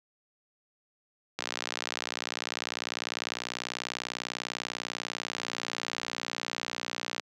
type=click train; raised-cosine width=0.2 ms; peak=-14 dBFS; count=350; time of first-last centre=1.39-7.197 s; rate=60.1 Hz; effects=high-pass 200 Hz 12 dB/octave